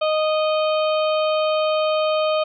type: harmonic tone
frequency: 620 Hz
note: D#5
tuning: 6 cents flat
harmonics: 1 / 2 / 4 / 5 / 6 / 7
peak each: -18 / -25 / -31 / -31 / -38 / -37 dBFS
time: 0.01-2.44 s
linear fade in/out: 10 ms
effects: none